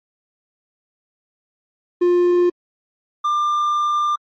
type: tone pair in turn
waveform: triangle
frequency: 353.2 / 1193.5 Hz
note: F4 / D6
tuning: +20 / +28 cents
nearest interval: octave + major sixth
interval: 2108 cents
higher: second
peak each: -10 / -14 dBFS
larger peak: first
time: 2.01-2.5 / 3.24-4.16 s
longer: second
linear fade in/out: 10 ms
effects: MP3 32 kbps